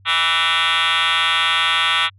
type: tone with frequency modulation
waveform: sine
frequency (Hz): 2349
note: D7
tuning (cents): 0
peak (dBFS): -12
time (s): 0.05-2.1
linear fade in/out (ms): 50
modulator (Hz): 171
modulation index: 7.5
effects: tanh soft clip ceiling -13 dBFS + added 97 Hz sine -47 dBFS peak until 2.18 s